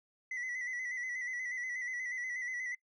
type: tone with vibrato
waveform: sine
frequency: 1991 Hz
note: B6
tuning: 14 cents sharp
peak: -33 dBFS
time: 0.31-2.75 s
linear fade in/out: 5 ms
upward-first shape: square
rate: 8.3 Hz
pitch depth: 40 cents each way
effects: noise-tail reverb RT60 0.1 s tail -22 dB re dry + tanh soft clip ceiling -35 dBFS